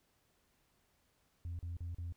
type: tone bursts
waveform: sine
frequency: 85.8 Hz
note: F2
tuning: 30 cents flat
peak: -37 dBFS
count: 4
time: 1.45-2.124 s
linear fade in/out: 0 ms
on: 140 ms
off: 38 ms
effects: tanh soft clip ceiling -37 dBFS + pink hiss -75 dBFS RMS until 2.16 s